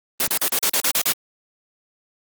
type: noise bursts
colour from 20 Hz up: white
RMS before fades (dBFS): -19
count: 9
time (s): 0.2-1.124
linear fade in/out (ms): 2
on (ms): 68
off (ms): 39
effects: high-pass 200 Hz 12 dB/octave + Opus 24 kbps